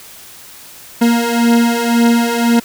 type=beating tone pair; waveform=40% pulse; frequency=233.1 / 235 Hz; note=A#3 / A#3; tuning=0 / +14 cents; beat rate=1.9 Hz; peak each=-14 / -11 dBFS; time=1.01-2.6 s; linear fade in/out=10 ms; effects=white hiss -37 dBFS RMS until 2.64 s